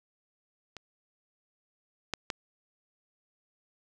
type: clicks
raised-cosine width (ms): 0.2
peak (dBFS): -25 / -13 / -14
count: 3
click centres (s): 0.767 / 2.137 / 2.302
effects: none